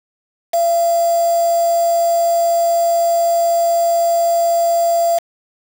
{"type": "tone with quantisation", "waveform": "sine", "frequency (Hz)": 679, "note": "F5", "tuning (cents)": -49, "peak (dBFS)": -12, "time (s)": [0.53, 5.19], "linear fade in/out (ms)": 10, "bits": 4, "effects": []}